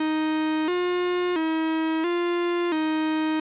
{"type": "tone with pitch steps", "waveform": "45% pulse", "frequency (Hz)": [311.9, 357.3, 319.8, 348.1, 312.8], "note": ["D#4", "F4", "D#4", "F4", "D#4"], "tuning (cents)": [4, 40, 48, -6, 9], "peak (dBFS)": -22, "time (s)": [0, 3.4], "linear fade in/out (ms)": 5, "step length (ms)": 680, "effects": ["resampled to 8000 Hz", "8-bit"]}